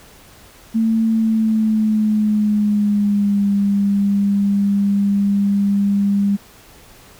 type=tone with pitch glide; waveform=sine; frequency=223.9 to 200.6 Hz; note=A3 to G3; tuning=+30 to +40 cents; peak=-13 dBFS; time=0.74-6.37 s; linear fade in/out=20 ms; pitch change=-190 cents; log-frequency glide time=1.09-3.49 s; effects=pink hiss -45 dBFS RMS until 7.19 s